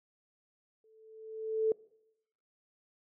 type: tone with exponential growth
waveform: sine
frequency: 440 Hz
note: A4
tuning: in tune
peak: -23 dBFS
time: 0.84-1.72 s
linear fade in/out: 2 ms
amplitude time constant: 190 ms
effects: noise-tail reverb RT60 0.8 s tail -23 dB re dry